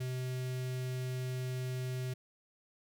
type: tone with notch filter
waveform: square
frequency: 127.8 Hz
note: C3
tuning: 40 cents flat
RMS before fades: -37 dBFS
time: 0-2.14 s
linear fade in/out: 10 ms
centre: 1000 Hz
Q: 1.1
effects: none